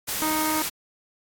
white noise, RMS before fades -28 dBFS, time 0.07-0.7 s, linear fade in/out 20 ms
harmonic tone, 311.1 Hz, D#4, in tune, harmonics 1 / 2 / 3 / 4 / 5 / 6 / 7, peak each -27 / -35 / -28 / -32 / -38 / -42 / -36 dBFS, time 0.22-0.62 s, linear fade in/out 0 ms
effects AAC 64 kbps

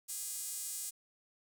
sawtooth tone with high-pass filter, 411.2 Hz, G#4, 17 cents flat, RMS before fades -41 dBFS, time 0.08-0.91 s, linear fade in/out 20 ms, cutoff 8200 Hz, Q 1.7, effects none

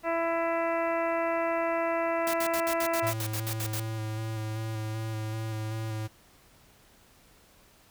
harmonic tone, 333 Hz, E4, 18 cents sharp, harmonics 1 / 2 / 3 / 4 / 5 / 6 / 7 / 8, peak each -34 / -28 / -34 / -36 / -41 / -38 / -44 / -43 dBFS, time 0.03-3.14 s, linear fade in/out 50 ms
white noise bursts, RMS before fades -35 dBFS, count 12, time 2.27-3.797 s, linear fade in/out 0 ms, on 64 ms, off 69 ms
square tone with vibrato, 109.9 Hz, A2, 2 cents flat, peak -32 dBFS, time 3.02-6.08 s, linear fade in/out 20 ms, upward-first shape square, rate 2.6 Hz, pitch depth 16 cents each way
effects pink hiss -59 dBFS RMS until 7.9 s

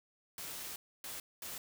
white noise bursts at uneven times, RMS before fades -44 dBFS, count 3, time 0.38-0.76 / 1.04-1.2 / 1.42-1.58 s, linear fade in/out 2 ms, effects none

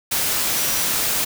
sine tone in noise, 5830 Hz, F#8, 26 cents flat, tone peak -30 dBFS, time 0.56-0.85 s, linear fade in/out 10 ms, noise white, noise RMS -21 dBFS, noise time 0.11-1.25 s, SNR -12 dB, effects none

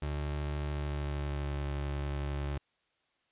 30% pulse tone with pitch glide, 73.6 to 71.09 Hz, D2 to C#2, +4 to +44 cents, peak -30 dBFS, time 0.02-2.58 s, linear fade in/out 5 ms, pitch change -60 cents, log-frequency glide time 0.65-1.59 s, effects white hiss -75 dBFS RMS until 3.31 s + resampled to 8000 Hz

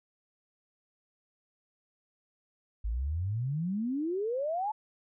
sine exponential sweep, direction up, 50.6 to 884 Hz, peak -29 dBFS, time 2.84-4.72 s, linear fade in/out 10 ms, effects none

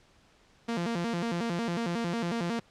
sawtooth tone with vibrato, 200 Hz, G3, 35 cents sharp, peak -25 dBFS, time 0.68-2.6 s, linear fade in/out 10 ms, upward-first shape square, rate 5.5 Hz, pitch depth 260 cents each way, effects pink hiss -62 dBFS RMS until 2.7 s + low-pass 6000 Hz 12 dB/octave

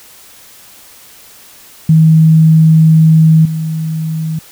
sine tone with level steps, 159.4 Hz, D#3, 42 cents sharp, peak -3 / -14 dBFS, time 1.89-4.39 s, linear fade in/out 5 ms, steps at 3.45 s, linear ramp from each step 5 ms, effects white hiss -39 dBFS RMS until 4.51 s

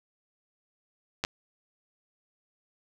clicks, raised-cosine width 0.2 ms, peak -12 dBFS, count 2, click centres 1.239 / 1.249 s, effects none

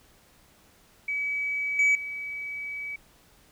sine tone with level steps, 2282 Hz, C#7, 50 cents sharp, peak -26 / -16 / -32 dBFS, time 1.08-2.96 s, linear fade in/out 5 ms, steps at 1.79 / 1.95 s, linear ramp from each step 2 ms, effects tanh soft clip ceiling -17 dBFS + pink hiss -59 dBFS RMS until 3.51 s

